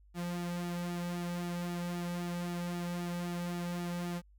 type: tone with flanger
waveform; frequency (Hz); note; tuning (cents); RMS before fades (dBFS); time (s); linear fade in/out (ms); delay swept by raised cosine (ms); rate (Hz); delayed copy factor
sawtooth; 174.61; F3; 0; -37; 0.14-4.22; 50; 1.9 to 2.9; 3.8; -0.6
effects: added 50 Hz sine -58 dBFS peak until 4.38 s